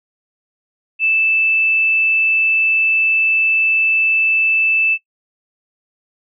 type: tone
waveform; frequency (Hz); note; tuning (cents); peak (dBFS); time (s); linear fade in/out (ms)
sine; 2637; E7; 0; -12; 0.99-4.98; 50
effects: noise-tail reverb RT60 0.1 s tail -19 dB re dry